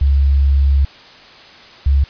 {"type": "tone pair in turn", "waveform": "sine", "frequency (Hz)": [69.2, 69.2], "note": ["C#2", "C#2"], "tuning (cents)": [-2, -2], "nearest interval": "unison", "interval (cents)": 0, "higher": "neither", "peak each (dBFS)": -9, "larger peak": "neither", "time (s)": [[0.01, 0.85], [1.86, 2.04]], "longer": "first", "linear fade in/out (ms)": 5, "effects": ["white hiss -40 dBFS RMS until 2.09 s", "resampled to 11025 Hz"]}